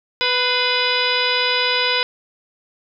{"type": "harmonic tone with a mistuned harmonic", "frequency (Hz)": 496, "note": "B4", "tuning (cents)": 7, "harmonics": [1, 2, 3, 4, 5, 6, 7, 8, 10], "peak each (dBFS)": [-25, -25, -25, -25, -25, -25, -25, -25, -25], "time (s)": [0.21, 2.03], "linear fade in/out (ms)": 0, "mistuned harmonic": 4, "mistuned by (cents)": 69, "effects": []}